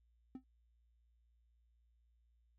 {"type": "tone with exponential decay", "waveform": "triangle", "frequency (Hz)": 259.1, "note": "C4", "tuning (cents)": -17, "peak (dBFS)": -39, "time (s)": [0.35, 0.44], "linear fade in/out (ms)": 2, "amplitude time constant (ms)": 18, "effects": ["added 58 Hz sine -70 dBFS peak until 2.58 s"]}